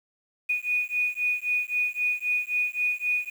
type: beating tone pair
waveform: sine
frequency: 2468 / 2471.8 Hz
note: D#7 / D#7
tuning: -15 / -12 cents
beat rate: 3.8 Hz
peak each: -27 dBFS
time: 0.49-3.3 s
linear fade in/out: 10 ms
effects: 8-bit